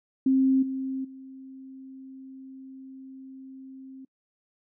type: tone with level steps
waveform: sine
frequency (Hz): 265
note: C4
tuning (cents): +22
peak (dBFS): -18 / -28 / -41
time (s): 0.26-4.05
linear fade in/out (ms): 5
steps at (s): 0.62 / 1.04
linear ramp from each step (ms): 10
effects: noise-tail reverb RT60 0.1 s tail -26 dB re dry